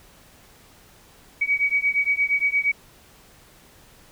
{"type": "beating tone pair", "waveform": "sine", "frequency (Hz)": [2260, 2268.6], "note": ["C#7", "C#7"], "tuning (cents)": [33, 39], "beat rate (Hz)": 8.6, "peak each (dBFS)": -22, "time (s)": [1.41, 2.72], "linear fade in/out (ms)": 10, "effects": ["pink hiss -52 dBFS RMS until 4.11 s"]}